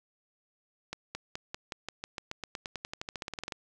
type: accelerating click train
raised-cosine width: 0.2 ms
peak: -19 dBFS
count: 25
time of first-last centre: 0.93-3.522 s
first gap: 220 ms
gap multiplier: 0.93
effects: none